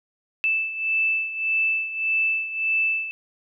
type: beating tone pair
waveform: sine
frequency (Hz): 2637 / 2638.7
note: E7 / E7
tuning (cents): 0 / +1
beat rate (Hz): 1.7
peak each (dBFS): -22 / -27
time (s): 0.44-3.11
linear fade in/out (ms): 0
effects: none